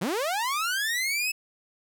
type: linear sweep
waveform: sawtooth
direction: up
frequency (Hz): 148.8 to 2623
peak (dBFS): -22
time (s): 0.01-1.32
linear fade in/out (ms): 10
effects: none